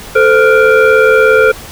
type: tone with frequency modulation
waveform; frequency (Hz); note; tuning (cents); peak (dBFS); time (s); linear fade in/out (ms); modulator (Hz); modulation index
sine; 440; A4; 0; -4; 0.15-1.52; 10; 957; 1.3
effects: pink hiss -30 dBFS RMS until 1.71 s